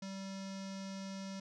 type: tone with low-pass filter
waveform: square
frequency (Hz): 193.7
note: G3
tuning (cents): -20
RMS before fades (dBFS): -44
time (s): 0.02-1.4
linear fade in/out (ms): 5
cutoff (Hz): 5700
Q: 3.2
effects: none